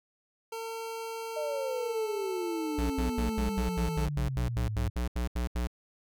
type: tone with pitch glide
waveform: 25% pulse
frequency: 452.8 to 440.9 Hz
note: A4 to A4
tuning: +50 to +4 cents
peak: -32 dBFS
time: 0.52-4.06 s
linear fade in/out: 5 ms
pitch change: -46 cents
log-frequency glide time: 1.65-2 s
type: exponential sweep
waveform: sine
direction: down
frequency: 618 to 97.4 Hz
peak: -31 dBFS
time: 1.36-4.9 s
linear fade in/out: 10 ms
type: tone bursts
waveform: square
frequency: 60.3 Hz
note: B1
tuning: 41 cents flat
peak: -29 dBFS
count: 15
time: 2.78-5.672 s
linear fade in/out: 5 ms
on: 120 ms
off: 78 ms
effects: none